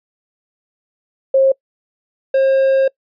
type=tone pair in turn; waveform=sine / triangle; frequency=536 / 536 Hz; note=C5 / C5; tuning=+42 / +42 cents; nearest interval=unison; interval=0 cents; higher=neither; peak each=-8 / -8 dBFS; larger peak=neither; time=1.34-1.52 / 2.34-2.88 s; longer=second; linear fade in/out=5 ms; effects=noise-tail reverb RT60 0.1 s tail -25 dB re dry + resampled to 11025 Hz